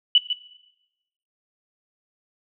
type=tone with echo; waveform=sine; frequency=2966 Hz; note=F#7; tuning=4 cents sharp; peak=-11 dBFS; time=0.15-0.18 s; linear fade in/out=2 ms; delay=150 ms; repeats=1; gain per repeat=-10 dB; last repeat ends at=0.33 s; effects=noise-tail reverb RT60 1.0 s tail -17 dB re dry